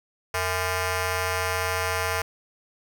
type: ring-modulated tone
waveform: 10% pulse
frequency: 370 Hz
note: F#4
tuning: in tune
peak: -13 dBFS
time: 0.34-2.22 s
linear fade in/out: 5 ms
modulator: 284 Hz
effects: none